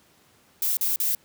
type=noise bursts; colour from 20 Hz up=violet; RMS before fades=-24 dBFS; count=3; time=0.62-1.15 s; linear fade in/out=2 ms; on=150 ms; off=40 ms; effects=pink hiss -59 dBFS RMS until 1.24 s + high-pass 100 Hz 12 dB/octave